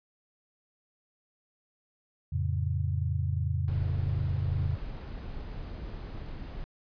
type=chord; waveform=sine; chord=F augmented; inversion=none; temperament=equal; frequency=87.31 / 110 / 138.59 Hz; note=F2 / A2 / C#3; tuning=0 / 0 / 0 cents; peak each=-29 / -33 / -32 dBFS; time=2.32-4.76 s; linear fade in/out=10 ms
type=noise; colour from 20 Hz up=brown; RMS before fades=-39 dBFS; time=3.68-6.64 s; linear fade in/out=0 ms
effects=resampled to 11025 Hz